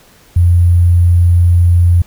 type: tone with sample-and-hold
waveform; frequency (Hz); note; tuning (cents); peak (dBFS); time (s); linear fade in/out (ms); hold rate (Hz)
sine; 87.2; F2; -2; -5; 0.36-2.02; 5; 11025
effects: pink hiss -45 dBFS RMS until 2.06 s